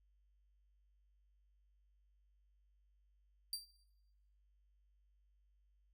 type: tone with exponential decay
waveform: sawtooth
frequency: 4699 Hz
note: D8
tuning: in tune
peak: -33 dBFS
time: 3.53-3.69 s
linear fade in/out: 2 ms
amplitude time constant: 34 ms
effects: noise-tail reverb RT60 0.9 s tail -18 dB re dry + added 50 Hz sine -70 dBFS peak until 5.93 s